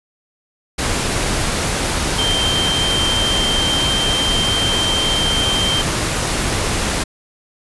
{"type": "tone in noise", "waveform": "sine", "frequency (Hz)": 3143, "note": "G7", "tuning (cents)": 4, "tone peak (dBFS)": -17, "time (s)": [2.18, 5.82], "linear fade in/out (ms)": 10, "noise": "pink", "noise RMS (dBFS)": -19, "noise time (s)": [0.78, 7.04], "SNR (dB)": -1, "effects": ["resampled to 24000 Hz"]}